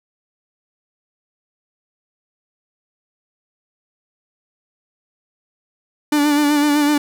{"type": "tone with vibrato", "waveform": "45% pulse", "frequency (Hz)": 293.7, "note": "D4", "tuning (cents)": 0, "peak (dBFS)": -13, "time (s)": [6.12, 6.98], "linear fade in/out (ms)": 5, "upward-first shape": "sine", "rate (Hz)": 7.9, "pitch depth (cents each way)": 36, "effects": []}